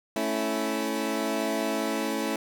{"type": "chord", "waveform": "20% pulse", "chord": "A major", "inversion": "none", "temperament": "equal", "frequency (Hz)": [220, 277.2, 329.6], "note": ["A3", "C#4", "E4"], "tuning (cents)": [0, 0, 0], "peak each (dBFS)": -26, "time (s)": [0.16, 2.36], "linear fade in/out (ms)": 2, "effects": []}